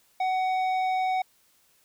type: tone with tanh clipping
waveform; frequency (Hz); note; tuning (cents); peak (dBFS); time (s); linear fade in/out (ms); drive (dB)
triangle; 748; F#5; +19; -25; 0.2-1.22; 5; 14
effects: white hiss -64 dBFS RMS until 1.84 s